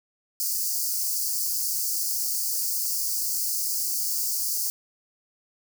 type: high-pass noise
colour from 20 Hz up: white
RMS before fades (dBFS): -27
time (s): 0.4-4.7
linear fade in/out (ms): 0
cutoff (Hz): 4500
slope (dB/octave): 96
effects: none